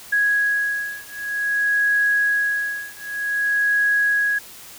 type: beating tone pair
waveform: sine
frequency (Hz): 1661.2 / 1661.73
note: G#6 / G#6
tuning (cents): 0 / +1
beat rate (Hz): 0.53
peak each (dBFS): -21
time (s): 0.12-4.39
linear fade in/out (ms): 10
effects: white hiss -41 dBFS RMS until 4.78 s